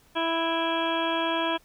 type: harmonic tone with a mistuned harmonic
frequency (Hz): 329.6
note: E4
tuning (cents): 0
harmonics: 1 / 2 / 3 / 4 / 5 / 7 / 8 / 9 / 10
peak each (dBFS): -30 / -30 / -29 / -37 / -34 / -38 / -39 / -43 / -33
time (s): 0.15-1.58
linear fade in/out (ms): 20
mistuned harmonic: 7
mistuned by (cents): +35
effects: pink hiss -60 dBFS RMS until 1.64 s